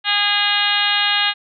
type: harmonic tone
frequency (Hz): 410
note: G#4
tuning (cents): -22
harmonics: 2 / 3 / 4 / 5 / 6 / 7 / 8 / 9 / 10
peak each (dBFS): -25 / -27 / -22 / -25 / -26 / -21 / -23 / -22 / -27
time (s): 0.04-1.34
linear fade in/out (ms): 50
effects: none